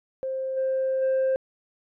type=tone with level steps; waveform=sine; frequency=527 Hz; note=C5; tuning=12 cents sharp; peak=-26 / -21 / -18 dBFS; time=0.23-1.36 s; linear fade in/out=0 ms; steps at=0.56 / 1.01 s; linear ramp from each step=20 ms; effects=tanh soft clip ceiling -19 dBFS